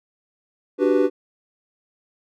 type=chord; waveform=triangle; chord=G major seventh; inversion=second; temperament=equal; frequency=293.7 / 370 / 392 / 493.9 Hz; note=D4 / F#4 / G4 / B4; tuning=0 / 0 / 0 / 0 cents; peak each=-19 dBFS; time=0.78-1.1 s; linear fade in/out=50 ms; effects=none